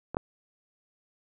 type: clicks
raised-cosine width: 1 ms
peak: -20 / -12 dBFS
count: 2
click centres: 0.146 / 0.169 s
effects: none